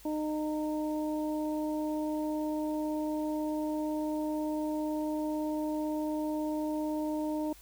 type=harmonic tone; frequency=306 Hz; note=D#4; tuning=29 cents flat; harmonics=1 / 2 / 3; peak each=-31 / -37 / -41 dBFS; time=0.05-7.53 s; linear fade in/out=5 ms; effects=added 50 Hz sine -56 dBFS peak until 7.61 s + white hiss -56 dBFS RMS until 7.61 s